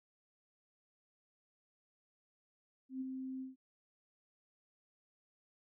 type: tone with ADSR envelope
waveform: sine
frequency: 261.6 Hz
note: C4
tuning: in tune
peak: -36 dBFS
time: 2.89-3.56 s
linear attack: 120 ms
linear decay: 21 ms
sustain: -4 dB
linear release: 150 ms
effects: none